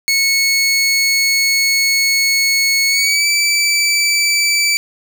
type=tone with pitch glide; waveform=20% pulse; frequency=2200 to 2319 Hz; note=C#7 to D7; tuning=-14 to -22 cents; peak=-7 dBFS; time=0.08-4.77 s; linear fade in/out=0 ms; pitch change=+92 cents; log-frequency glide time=2.88-3.27 s; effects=none